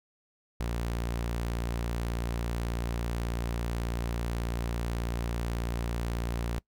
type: tone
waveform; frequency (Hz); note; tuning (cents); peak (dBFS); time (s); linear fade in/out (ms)
sawtooth; 58.27; A#1; 0; -26; 0.6-6.59; 0
effects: noise-tail reverb RT60 0.1 s tail -22 dB re dry